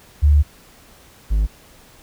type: tone pair in turn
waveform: sine / triangle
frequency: 73.42 / 51.92 Hz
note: D2 / G#1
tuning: 0 / 0 cents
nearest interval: tritone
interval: 600 cents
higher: first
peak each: -9 / -12 dBFS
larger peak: first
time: 0.22-0.43 / 1.3-1.47 s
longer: first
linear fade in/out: 20 ms
effects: pink hiss -48 dBFS RMS until 2.02 s